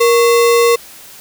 sine tone with sample-and-hold, 470.1 Hz, A#4, 15 cents sharp, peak -7 dBFS, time 0-0.76 s, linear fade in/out 10 ms, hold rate 1575 Hz, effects white hiss -37 dBFS RMS until 1.2 s

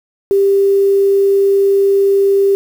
sine tone with quantisation, 395.2 Hz, G4, 14 cents sharp, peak -8 dBFS, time 0.31-2.55 s, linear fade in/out 0 ms, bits 6, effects none

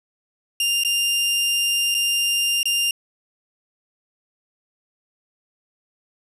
sawtooth tone with dropouts, 2797 Hz, F7, 2 cents sharp, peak -15 dBFS, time 0.6-2.91 s, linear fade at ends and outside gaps 2 ms, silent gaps 0.836-0.848 / 1.944-1.948 / 2.631-2.655 s, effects resampled to 32000 Hz + 9-bit

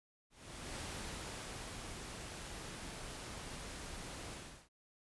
pink noise with ADSR envelope, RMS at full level -44 dBFS, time 0.3-4.69 s, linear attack 460 ms, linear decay 1100 ms, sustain -3 dB, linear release 360 ms, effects resampled to 24000 Hz

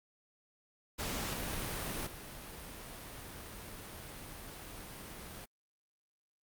pink noise with level steps, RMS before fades -38 / -47 dBFS, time 0.98-5.46 s, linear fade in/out 20 ms, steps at 2.06 s, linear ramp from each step 10 ms, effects Opus 48 kbps

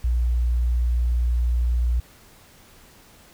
sine tone, 59.9 Hz, A#1, 48 cents sharp, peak -17 dBFS, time 0.04-2 s, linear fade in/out 5 ms, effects tanh soft clip ceiling -14 dBFS + pink hiss -51 dBFS RMS until 3.33 s

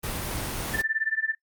pink noise, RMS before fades -31 dBFS, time 0.03-0.82 s, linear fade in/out 10 ms
sine tone with tremolo, 1772 Hz, A6, 12 cents sharp, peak -21 dBFS, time 0.73-1.35 s, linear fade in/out 20 ms, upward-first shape sine, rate 18 Hz, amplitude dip 95%
effects noise-tail reverb RT60 0.1 s tail -21 dB re dry + Opus 24 kbps

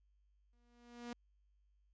sawtooth tone with exponential growth, 239.4 Hz, A#3, 46 cents sharp, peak -38 dBFS, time 0.53-1.13 s, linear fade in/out 2 ms, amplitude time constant 130 ms, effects added 50 Hz sine -70 dBFS peak until 1.93 s + resampled to 16000 Hz

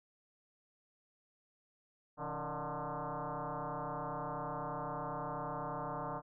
sine tone with frequency modulation, 165 Hz, E3, 2 cents sharp, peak -37 dBFS, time 2.17-6.22 s, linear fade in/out 50 ms, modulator 149 Hz, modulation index 7.4, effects none

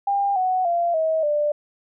sine tone with pitch steps, 800 / 742.1 / 688.4 / 638.6 / 592.4 Hz, G5 / F#5 / F5 / D#5 / D5, +35 / +5 / -25 / +45 / +15 cents, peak -18 dBFS, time 0.07-1.52 s, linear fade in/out 5 ms, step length 290 ms, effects none

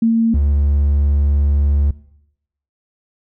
sine / triangle tone pair in turn, 227.6 / 71.69 Hz, A#3 / D2, -41 / -41 cents, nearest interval octave + minor sixth, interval 2000 cents, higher first, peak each -10 dBFS, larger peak neither, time 0.02-0.34 / 0.34-1.91 s, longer second, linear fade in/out 5 ms, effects noise-tail reverb RT60 0.8 s tail -19 dB re dry

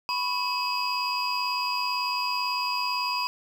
triangle tone cluster, 995 / 1093 / 2563 / 4874 Hz, B5 / C#6 / E7 / D#8, +13 / -25 / -49 / -37 cents, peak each -27 / -33 / -31 / -29 dBFS, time 0.09-3.27 s, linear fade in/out 0 ms, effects 9-bit

